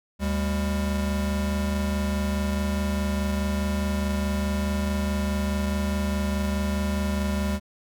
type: tone pair together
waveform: square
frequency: 74.92 / 200 Hz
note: D2 / G3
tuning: +35 / +35 cents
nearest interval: octave + perfect fourth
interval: 1700 cents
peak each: -27 dBFS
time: 0.19-7.6 s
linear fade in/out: 50 ms
effects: none